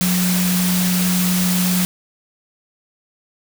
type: tone in noise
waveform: sine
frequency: 181.3 Hz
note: F#3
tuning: 35 cents flat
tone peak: -16 dBFS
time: 0.01-1.85 s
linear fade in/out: 0 ms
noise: white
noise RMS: -22 dBFS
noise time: 0.01-1.85 s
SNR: +3 dB
effects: none